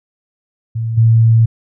sine tone with level steps, 113.6 Hz, A#2, 44 cents flat, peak -16 / -6 dBFS, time 0.75-1.46 s, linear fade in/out 10 ms, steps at 0.97 s, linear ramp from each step 10 ms, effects none

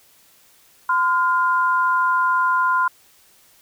sine tone pair together, 1024 / 1410.3 Hz, C6 / F6, -38 / +17 cents, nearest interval tritone, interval 555 cents, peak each -17 / -20 dBFS, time 0.89-2.88 s, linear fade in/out 5 ms, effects white hiss -54 dBFS RMS until 3.61 s

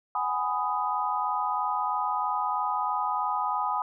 sine chord, G# minor seventh, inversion third, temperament just, 747.5 / 830.6 / 996.7 / 1245.9 Hz, F#5 / G#5 / B5 / D#6, +17 / 0 / +16 / +2 cents, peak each -35 / -30 / -30 / -30 dBFS, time 0.15-3.82 s, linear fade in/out 2 ms, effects none

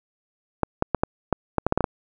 clicks, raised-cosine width 1 ms, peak -5 dBFS, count 11, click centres 0.633 / 0.824 / 0.947 / 1.035 / 1.327 / 1.583 / 1.666 / 1.724 / 1.776 / 1.807 / 1.842 s, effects none

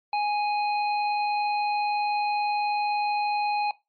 harmonic tone, 830.6 Hz, G#5, in tune, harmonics 1 / 3 / 5, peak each -23 / -33 / -37 dBFS, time 0.13-3.71 s, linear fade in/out 2 ms, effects noise-tail reverb RT60 0.2 s tail -17 dB re dry + MP3 32 kbps

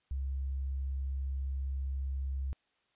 sine tone, 67.4 Hz, C#2, 48 cents flat, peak -32 dBFS, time 0.11-2.53 s, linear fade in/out 0 ms, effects white hiss -75 dBFS RMS until 2.95 s + resampled to 8000 Hz

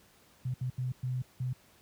sine tone bursts at uneven times, 127 Hz, B2, 49 cents sharp, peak -30 dBFS, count 5, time 0.45-0.54 / 0.61-0.7 / 0.78-0.92 / 1.03-1.22 / 1.4-1.53 s, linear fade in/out 5 ms, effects pink hiss -62 dBFS RMS until 1.81 s + high-pass 60 Hz 12 dB/octave

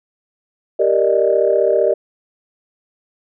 sine chord, Eb major seventh, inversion first, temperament equal, 392 / 466.2 / 587.3 / 622.3 Hz, G4 / Bb4 / D5 / Eb5, 0 / 0 / 0 / 0 cents, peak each -17 dBFS, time 0.79-1.94 s, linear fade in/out 10 ms, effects tanh soft clip ceiling -1 dBFS

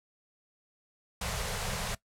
pink band-stop noise, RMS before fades -34 dBFS, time 1.21-1.95 s, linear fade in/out 5 ms, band 210 to 410 Hz, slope 96 dB/octave, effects noise-tail reverb RT60 0.1 s tail -19 dB re dry + low-pass 11000 Hz 12 dB/octave

